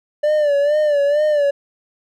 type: tone with vibrato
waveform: triangle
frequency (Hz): 587.3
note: D5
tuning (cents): 0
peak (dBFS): -11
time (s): 0.23-1.51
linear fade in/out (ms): 10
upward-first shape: sine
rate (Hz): 2.2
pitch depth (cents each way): 70
effects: none